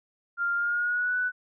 sine tone with pitch glide, 1396.9 to 1488.5 Hz, F6 to F#6, 0 to +10 cents, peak -24 dBFS, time 0.37-1.32 s, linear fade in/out 50 ms, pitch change +110 cents, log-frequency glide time 0.55-1.17 s, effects none

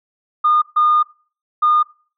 sine tone bursts at uneven times, 1219 Hz, D#6, 36 cents flat, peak -10 dBFS, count 3, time 0.44-0.62 / 0.76-1.03 / 1.62-1.83 s, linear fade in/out 10 ms, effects noise-tail reverb RT60 0.4 s tail -21 dB re dry + tanh soft clip ceiling -6 dBFS

